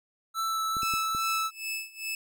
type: tone with vibrato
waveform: square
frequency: 1320 Hz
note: E6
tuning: 2 cents sharp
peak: -28 dBFS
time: 0.34-1.51 s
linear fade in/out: 50 ms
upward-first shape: sine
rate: 2.5 Hz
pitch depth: 10 cents each way
type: clicks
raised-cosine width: 3 ms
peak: -28 dBFS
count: 4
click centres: 0.768 / 0.832 / 0.938 / 1.149 s
type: tone with tremolo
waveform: sawtooth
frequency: 2614 Hz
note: E7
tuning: 15 cents flat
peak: -27 dBFS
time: 0.82-2.15 s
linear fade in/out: 2 ms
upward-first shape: sine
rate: 2.5 Hz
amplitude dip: 90%
effects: none